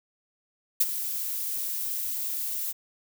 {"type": "noise with ADSR envelope", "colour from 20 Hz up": "violet", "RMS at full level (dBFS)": -19, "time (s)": [0.8, 2.73], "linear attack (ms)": 10, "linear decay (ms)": 36, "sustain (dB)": -12, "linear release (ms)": 21, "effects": []}